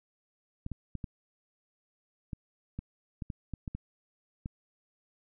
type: clicks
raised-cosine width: 5 ms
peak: -24 dBFS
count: 12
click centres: 0.664 / 0.717 / 0.953 / 1.042 / 2.332 / 2.79 / 3.222 / 3.302 / 3.537 / 3.678 / 3.75 / 4.459 s
effects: none